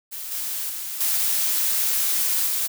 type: noise with level steps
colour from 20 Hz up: blue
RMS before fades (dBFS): -33 / -28 / -31 / -22 / -24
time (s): 0.11-2.68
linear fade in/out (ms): 20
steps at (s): 0.31 / 0.69 / 1 / 2.46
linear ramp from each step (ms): 10
effects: none